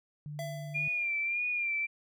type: tone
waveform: sine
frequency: 148.4 Hz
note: D3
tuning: 18 cents sharp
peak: -38 dBFS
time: 0.26-0.88 s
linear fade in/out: 0 ms
type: tone with exponential decay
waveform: square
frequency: 670 Hz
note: E5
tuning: 28 cents sharp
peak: -36 dBFS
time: 0.39-1.45 s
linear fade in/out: 1 ms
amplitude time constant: 230 ms
type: tone with vibrato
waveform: sine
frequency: 2393 Hz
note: D7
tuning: 32 cents sharp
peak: -29 dBFS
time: 0.74-1.87 s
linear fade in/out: 20 ms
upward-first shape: sine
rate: 1.7 Hz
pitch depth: 50 cents each way
effects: none